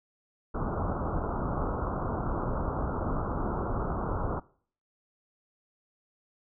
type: low-pass noise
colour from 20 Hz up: pink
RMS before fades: -31 dBFS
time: 0.54-4.4 s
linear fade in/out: 10 ms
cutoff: 1400 Hz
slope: 96 dB/octave
effects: noise-tail reverb RT60 0.5 s tail -21 dB re dry